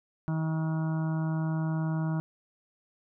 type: harmonic tone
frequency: 159.3 Hz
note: D#3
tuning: 41 cents sharp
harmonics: 1 / 2 / 4 / 5 / 6 / 7 / 8 / 9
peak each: -27 / -37 / -43 / -47 / -45 / -48 / -51 / -47 dBFS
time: 0.28-2.2 s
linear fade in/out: 0 ms
effects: none